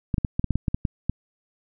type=clicks; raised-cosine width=5 ms; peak=-10 dBFS; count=11; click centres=0.142 / 0.182 / 0.248 / 0.395 / 0.443 / 0.507 / 0.556 / 0.682 / 0.745 / 0.852 / 1.096 s; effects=none